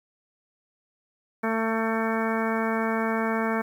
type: harmonic tone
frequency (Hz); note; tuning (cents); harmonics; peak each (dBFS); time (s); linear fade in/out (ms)
223.8; A3; +30; 1 / 2 / 3 / 4 / 5 / 6 / 7 / 8 / 10; -27 / -30 / -32 / -33 / -34 / -35 / -35 / -36 / -37; 1.43-3.62; 10
effects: 9-bit